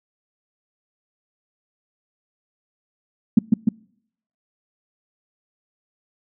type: tone with echo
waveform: sine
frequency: 220 Hz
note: A3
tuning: in tune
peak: -7 dBFS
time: 3.37-3.39 s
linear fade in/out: 5 ms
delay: 150 ms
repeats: 2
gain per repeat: -2 dB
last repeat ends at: 3.69 s
effects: noise-tail reverb RT60 0.7 s tail -26 dB re dry